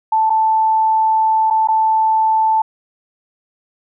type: tone with dropouts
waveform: sine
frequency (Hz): 880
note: A5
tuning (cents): 0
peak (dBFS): -11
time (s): 0.12-2.62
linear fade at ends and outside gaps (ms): 5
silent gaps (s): 0.297-0.302 / 1.502-1.507 / 1.674-1.685
effects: none